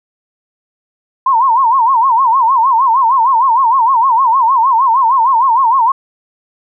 sine tone with vibrato, 987.8 Hz, B5, in tune, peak -7 dBFS, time 1.26-5.92 s, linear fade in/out 5 ms, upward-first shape sine, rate 6.5 Hz, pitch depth 180 cents each way, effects none

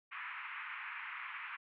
white band-pass noise, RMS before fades -45 dBFS, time 0.11-1.57 s, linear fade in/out 20 ms, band 1000 to 2500 Hz, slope 48 dB/octave, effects none

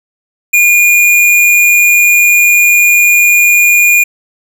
square tone, 2428 Hz, D#7, 43 cents flat, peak -5 dBFS, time 0.53-4.04 s, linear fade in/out 10 ms, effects none

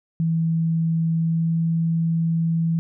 sine tone with pitch glide, 163.7 to 164.84 Hz, E3 to E3, -12 to 0 cents, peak -18 dBFS, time 0.2-2.79 s, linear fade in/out 0 ms, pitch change +12 cents, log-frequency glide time 1.15-1.56 s, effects none

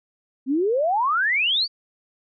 sine exponential sweep, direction up, 250 to 4749 Hz, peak -18 dBFS, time 0.46-1.68 s, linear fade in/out 50 ms, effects none

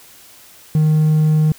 triangle tone, 154.7 Hz, D#3, 10 cents flat, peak -8 dBFS, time 0.75-1.52 s, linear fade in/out 2 ms, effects tanh soft clip ceiling -4 dBFS + white hiss -44 dBFS RMS until 1.58 s

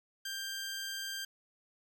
15% pulse tone, 1584 Hz, G6, 18 cents sharp, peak -31 dBFS, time 0.25-1.25 s, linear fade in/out 5 ms, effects none

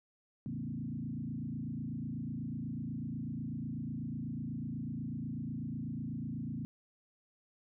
sine tone with frequency modulation, 189.8 Hz, F#3, 44 cents sharp, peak -36 dBFS, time 0.46-6.65 s, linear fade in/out 0 ms, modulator 28.1 Hz, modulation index 2.7, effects none

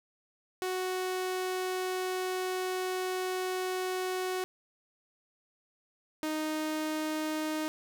sawtooth tone pair in turn, 370 / 310.1 Hz, F#4 / D#4, 0 / -6 cents, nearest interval minor third, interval 306 cents, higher first, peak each -27 dBFS, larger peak neither, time 0.62-4.44 / 6.23-7.68 s, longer first, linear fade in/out 0 ms, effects none

